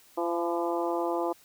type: harmonic tone with a mistuned harmonic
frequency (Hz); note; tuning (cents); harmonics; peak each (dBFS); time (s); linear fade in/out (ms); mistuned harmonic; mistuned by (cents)
171; F3; -36; 2 / 3 / 4 / 5 / 6 / 7; -30 / -33 / -33 / -35 / -36 / -41; 0.17-1.33; 10; 6; -25
effects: white hiss -58 dBFS RMS until 1.44 s